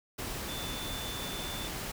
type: tone in noise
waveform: sine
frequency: 3520 Hz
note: A7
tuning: in tune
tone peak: -41 dBFS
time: 0.48-1.68 s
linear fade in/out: 10 ms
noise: pink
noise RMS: -38 dBFS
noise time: 0.18-1.92 s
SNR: -6 dB
effects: none